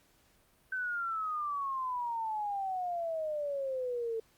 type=exponential sweep; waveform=sine; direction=down; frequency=1539 to 443.8 Hz; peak=-32 dBFS; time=0.72-4.2 s; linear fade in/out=5 ms; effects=pink hiss -67 dBFS RMS until 4.37 s + Opus 48 kbps